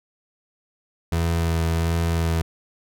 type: tone with vibrato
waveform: 30% pulse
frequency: 83 Hz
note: E2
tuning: 12 cents sharp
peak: -17 dBFS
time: 1.12-2.42 s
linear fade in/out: 5 ms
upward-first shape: sine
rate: 1.4 Hz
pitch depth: 16 cents each way
effects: none